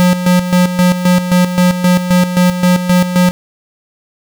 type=tone with tremolo; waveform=square; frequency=179.8 Hz; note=F#3; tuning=49 cents flat; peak=-7 dBFS; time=0-3.31 s; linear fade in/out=0 ms; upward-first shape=square; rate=3.8 Hz; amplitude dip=65%; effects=none